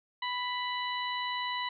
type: harmonic tone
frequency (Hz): 990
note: B5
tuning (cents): +4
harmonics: 1 / 2 / 3 / 4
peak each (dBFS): -34 / -37 / -39 / -40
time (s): 0.22-1.69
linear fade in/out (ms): 5
effects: none